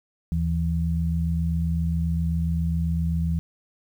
sine tone pair together, 78.2 / 165.7 Hz, D#2 / E3, +9 / +9 cents, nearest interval octave + minor second, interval 1300 cents, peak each -24 dBFS, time 0.32-3.39 s, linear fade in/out 0 ms, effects 9-bit

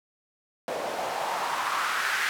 white noise with band-pass filter sweep, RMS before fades -29 dBFS, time 0.68-2.29 s, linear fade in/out 0 ms, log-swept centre 530 to 1700 Hz, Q 2.7, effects none

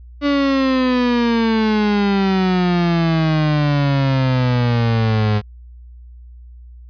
35% pulse exponential sweep, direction down, 289.3 to 103.83 Hz, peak -12 dBFS, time 0.21-5.42 s, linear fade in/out 50 ms, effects added 60 Hz sine -36 dBFS peak until 6.89 s + resampled to 11025 Hz

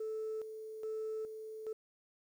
sine tone with tremolo, 437.2 Hz, A4, 11 cents flat, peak -35 dBFS, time 0-1.73 s, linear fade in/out 5 ms, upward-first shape square, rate 1.2 Hz, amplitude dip 60%, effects tanh soft clip ceiling -34 dBFS + 11-bit

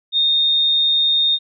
sine tone, 3675 Hz, A#7, 25 cents flat, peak -13 dBFS, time 0.12-1.39 s, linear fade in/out 50 ms, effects none

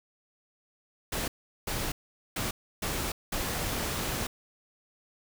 pink noise bursts at uneven times, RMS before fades -32 dBFS, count 5, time 1.12-1.28 / 1.67-1.92 / 2.36-2.51 / 2.82-3.12 / 3.32-4.27 s, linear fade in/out 5 ms, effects none

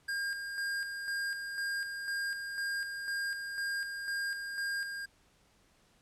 square tone with tremolo, 1611 Hz, G6, 47 cents sharp, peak -33 dBFS, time 0.08-5.06 s, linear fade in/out 10 ms, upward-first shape square, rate 2 Hz, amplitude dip 45%, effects pink hiss -67 dBFS RMS until 6.01 s + low-pass 10000 Hz 12 dB/octave

